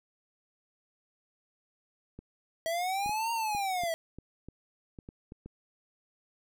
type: clicks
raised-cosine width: 3 ms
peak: -31 dBFS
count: 11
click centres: 2.19 / 3.061 / 3.094 / 3.549 / 3.836 / 4.186 / 4.486 / 4.988 / 5.089 / 5.321 / 5.46 s
type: linear two-way sweep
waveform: square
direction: up then down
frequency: 646 to 932.3 to 646 Hz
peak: -30 dBFS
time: 2.66-3.94 s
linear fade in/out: 0 ms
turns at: 3.32 s
effects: none